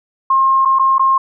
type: tone with dropouts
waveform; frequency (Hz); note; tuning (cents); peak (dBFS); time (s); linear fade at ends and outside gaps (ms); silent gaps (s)
sine; 1068; C6; +35; -9; 0.3-1.18; 5; 0.651-0.655 / 0.788-0.794 / 0.983-0.994
effects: none